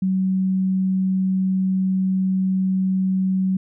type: tone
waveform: sine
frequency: 188.6 Hz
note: F#3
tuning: 33 cents sharp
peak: -17 dBFS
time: 0.02-3.57 s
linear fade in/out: 5 ms
effects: none